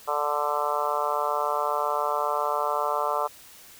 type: harmonic tone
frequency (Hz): 147.3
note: D3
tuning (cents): +6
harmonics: 3 / 4 / 5 / 6 / 7 / 8 / 9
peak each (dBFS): -34 / -30 / -32 / -31 / -30 / -30 / -33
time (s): 0.07-3.28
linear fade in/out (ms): 20
effects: white hiss -49 dBFS RMS until 3.79 s